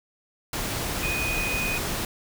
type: tone in noise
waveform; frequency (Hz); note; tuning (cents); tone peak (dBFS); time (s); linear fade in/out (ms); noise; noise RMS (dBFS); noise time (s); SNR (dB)
sine; 2489; D#7; 0; -27; 1.03-1.78; 2; pink; -29; 0.53-2.05; -1
effects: none